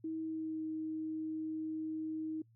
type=tone with pitch glide; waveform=sine; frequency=320.1 to 315 Hz; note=D#4 to D#4; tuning=+49 to +21 cents; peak=-36 dBFS; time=0.04-2.42 s; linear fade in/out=5 ms; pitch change=-28 cents; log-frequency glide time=0.2-0.64 s; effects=noise-tail reverb RT60 0.1 s tail -25 dB re dry + added 114 Hz sine -63 dBFS peak until 2.55 s